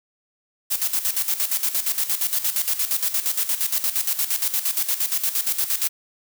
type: noise with tremolo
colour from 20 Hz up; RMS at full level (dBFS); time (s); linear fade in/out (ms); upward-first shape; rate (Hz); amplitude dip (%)
blue; -21; 0.7-5.89; 20; square; 8.6; 70
effects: none